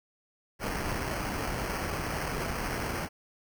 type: noise with sample-and-hold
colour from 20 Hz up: pink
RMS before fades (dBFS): -33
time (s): 0.59-3.09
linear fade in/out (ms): 50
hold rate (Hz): 3675
effects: none